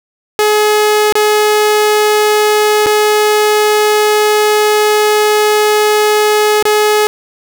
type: tone with dropouts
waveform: sawtooth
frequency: 423.1 Hz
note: G#4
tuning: 32 cents sharp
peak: -4 dBFS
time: 0.39-7.07 s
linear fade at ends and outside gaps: 0 ms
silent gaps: 1.124-1.154 / 2.861-2.866 / 6.626-6.653 s
effects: none